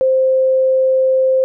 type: tone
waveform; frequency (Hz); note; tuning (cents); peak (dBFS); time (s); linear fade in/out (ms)
sine; 523.3; C5; 0; -10; 0.01-1.44; 0
effects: none